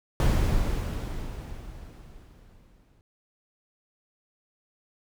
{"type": "noise with exponential decay", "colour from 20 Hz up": "brown", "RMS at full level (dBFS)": -20, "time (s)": [0.2, 3.01], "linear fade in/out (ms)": 1, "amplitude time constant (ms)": 610, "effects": []}